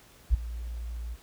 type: tone with ADSR envelope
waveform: sine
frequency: 57.9 Hz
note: A#1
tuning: 11 cents flat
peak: -15 dBFS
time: 0.3-1.17 s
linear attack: 40 ms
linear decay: 11 ms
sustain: -18 dB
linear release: 43 ms
effects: pink hiss -56 dBFS RMS until 1.22 s